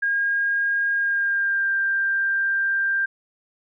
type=tone with pitch glide; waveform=sine; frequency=1624 to 1586 Hz; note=G#6 to G6; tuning=-39 to +20 cents; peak=-19 dBFS; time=0.02-3.06 s; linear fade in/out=10 ms; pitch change=-41 cents; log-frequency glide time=0.93-1.72 s; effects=none